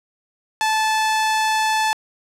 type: tone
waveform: sawtooth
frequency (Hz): 872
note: A5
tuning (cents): -16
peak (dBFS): -13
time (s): 0.61-1.93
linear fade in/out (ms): 0
effects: low-pass 9000 Hz 12 dB/octave + 8-bit